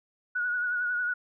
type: tone with vibrato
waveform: sine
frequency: 1460 Hz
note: F#6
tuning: 24 cents flat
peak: -26 dBFS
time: 0.35-1.14 s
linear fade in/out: 10 ms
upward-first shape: triangle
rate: 11 Hz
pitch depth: 44 cents each way
effects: none